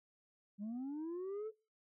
sine linear sweep, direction up, 196 to 449.7 Hz, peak -37 dBFS, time 0.58-1.52 s, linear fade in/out 50 ms, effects noise-tail reverb RT60 0.3 s tail -20 dB re dry + tanh soft clip ceiling -39 dBFS

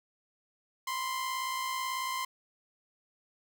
sawtooth tone pair together, 987.8 / 1046 Hz, B5 / C6, 0 / -1 cents, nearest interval minor second, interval 99 cents, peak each -37 / -29 dBFS, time 0.87-2.25 s, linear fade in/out 5 ms, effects none

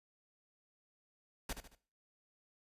pink noise with echo, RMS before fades -39 dBFS, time 1.49-1.53 s, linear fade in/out 5 ms, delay 74 ms, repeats 3, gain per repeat -8 dB, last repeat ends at 1.752 s, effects noise-tail reverb RT60 0.4 s tail -17 dB re dry + resampled to 32000 Hz

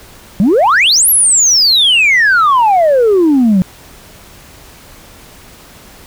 sine exponential two-way sweep, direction up then down, 177.4 to 11840 to 177.4 Hz, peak -4 dBFS, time 0.4-3.62 s, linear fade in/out 0 ms, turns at 1.09 s, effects tanh soft clip ceiling -4 dBFS + pink hiss -38 dBFS RMS until 6.06 s

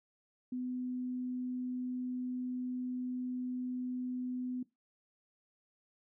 sine tone, 251.2 Hz, B3, 30 cents sharp, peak -35 dBFS, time 0.52-4.63 s, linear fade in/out 5 ms, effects noise-tail reverb RT60 0.2 s tail -19 dB re dry

